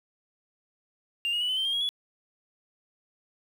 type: tone with pitch steps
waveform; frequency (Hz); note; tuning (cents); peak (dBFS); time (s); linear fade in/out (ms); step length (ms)
triangle; 2794 / 2873 / 2953 / 3036 / 3122 / 3209 / 3300 / 3392; F7 / F7 / F#7 / F#7 / G7 / G7 / G#7 / G#7; 0 / +48 / -4 / +44 / -8 / +40 / -12 / +36; -23; 1.25-1.89; 0; 80
effects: tanh soft clip ceiling -21 dBFS + 9-bit